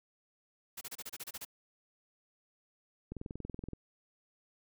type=noise bursts; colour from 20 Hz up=white; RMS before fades=-43 dBFS; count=10; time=0.77-1.451 s; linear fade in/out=10 ms; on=42 ms; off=29 ms
type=click train; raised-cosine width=3 ms; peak=-28 dBFS; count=14; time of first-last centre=3.12-3.733 s; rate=21.2 Hz
effects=none